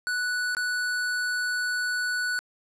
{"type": "tone with dropouts", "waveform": "square", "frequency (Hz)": 1480, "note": "F#6", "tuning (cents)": 0, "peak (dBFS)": -26, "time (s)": [0.07, 2.39], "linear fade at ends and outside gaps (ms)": 0, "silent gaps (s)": [0.549, 0.568], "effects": ["low-pass 10000 Hz 12 dB/octave"]}